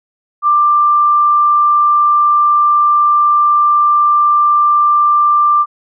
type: tone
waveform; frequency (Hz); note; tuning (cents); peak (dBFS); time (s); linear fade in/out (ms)
sine; 1184; D6; +14; -7; 0.42-5.66; 50
effects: none